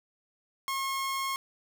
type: tone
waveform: sawtooth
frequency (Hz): 1081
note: C#6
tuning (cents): -44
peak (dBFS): -26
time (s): 0.68-1.36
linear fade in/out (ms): 0
effects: none